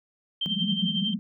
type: tone with tremolo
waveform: sine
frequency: 3139 Hz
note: G7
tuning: 2 cents sharp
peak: -24 dBFS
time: 0.41-1.14 s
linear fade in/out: 5 ms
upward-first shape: sine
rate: 11 Hz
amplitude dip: 65%
type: band-pass noise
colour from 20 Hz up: white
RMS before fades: -29 dBFS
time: 0.46-1.19 s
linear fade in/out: 0 ms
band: 170 to 220 Hz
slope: 96 dB/octave
effects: none